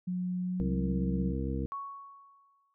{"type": "tone with pitch glide", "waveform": "sine", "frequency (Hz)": [181, 183.1], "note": ["F#3", "F#3"], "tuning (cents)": [-38, -18], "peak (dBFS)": -30, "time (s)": [0.07, 1.32], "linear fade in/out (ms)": 10, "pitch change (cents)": 20, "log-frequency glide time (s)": [0.42, 0.6]}
{"type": "harmonic tone", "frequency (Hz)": 66.6, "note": "C2", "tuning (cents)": 31, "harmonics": [1, 2, 3, 4, 5, 7], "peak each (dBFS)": [-34, -37, -38, -38, -41, -41], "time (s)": [0.6, 1.66], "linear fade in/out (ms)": 0}
{"type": "tone with exponential decay", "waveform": "sine", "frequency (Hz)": 1112, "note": "C#6", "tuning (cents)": 5, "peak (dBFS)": -33, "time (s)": [1.72, 2.74], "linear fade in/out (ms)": 0, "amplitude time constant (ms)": 220}
{"effects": []}